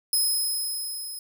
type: tone with level ramp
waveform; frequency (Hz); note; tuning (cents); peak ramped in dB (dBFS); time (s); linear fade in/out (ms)
10% pulse; 5110; D#8; +45; -14 to -29; 0.13-1.19; 2
effects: none